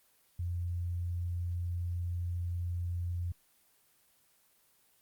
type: tone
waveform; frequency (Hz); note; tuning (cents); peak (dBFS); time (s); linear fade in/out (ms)
sine; 87.31; F2; 0; -32; 0.39-3.32; 5
effects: white hiss -68 dBFS RMS until 5.01 s + Opus 24 kbps